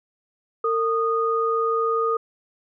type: tone pair together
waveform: sine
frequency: 454.1 / 1233.5 Hz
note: A#4 / D#6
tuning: -45 / -15 cents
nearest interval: octave + perfect fourth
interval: 1730 cents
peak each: -22 dBFS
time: 0.64-2.17 s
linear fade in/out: 5 ms
effects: none